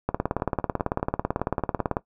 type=two click trains; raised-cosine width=1 ms; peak=-9 / -23 dBFS; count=35 / 9; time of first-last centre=0.09-1.968 / 0.2-1.794 s; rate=18.1 / 5.02 Hz; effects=noise-tail reverb RT60 0.1 s tail -17 dB re dry